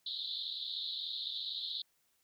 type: band-pass noise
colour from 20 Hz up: pink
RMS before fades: -40 dBFS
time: 0.06-1.82 s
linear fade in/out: 5 ms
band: 3500 to 4200 Hz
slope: 96 dB/octave
effects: white hiss -75 dBFS RMS until 2.23 s